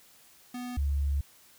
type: tone pair in turn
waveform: square / sine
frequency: 246.9 / 70.5 Hz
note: B3 / C#2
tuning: 0 / +30 cents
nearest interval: octave + minor seventh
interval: 2170 cents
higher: first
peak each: -36 / -25 dBFS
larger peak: second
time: 0.54-0.77 / 0.77-1.21 s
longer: second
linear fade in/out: 5 ms
effects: white hiss -58 dBFS RMS until 1.58 s